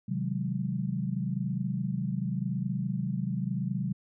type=chord; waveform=sine; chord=Ab dominant seventh; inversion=first; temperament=equal with one note detuned; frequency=130.81 / 155.56 / 185 / 205.9 Hz; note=C3 / Eb3 / Gb3 / Ab3; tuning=0 / 0 / 0 / -15 cents; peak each=-33 / -36 / -32 / -36 dBFS; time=0.08-3.93 s; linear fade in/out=10 ms; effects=none